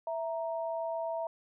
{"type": "tone pair together", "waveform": "sine", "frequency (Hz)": [659.7, 932.3], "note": ["E5", "A#5"], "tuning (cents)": [1, 0], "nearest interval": "tritone", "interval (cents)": 599, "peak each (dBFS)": [-33, -38], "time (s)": [0.07, 1.27], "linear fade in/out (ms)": 2, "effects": []}